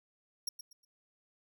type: tone with echo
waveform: sawtooth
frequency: 5588 Hz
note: F8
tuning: in tune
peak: -30 dBFS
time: 0.47-0.49 s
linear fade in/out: 5 ms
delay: 120 ms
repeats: 3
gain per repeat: -11 dB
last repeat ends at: 0.85 s
effects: none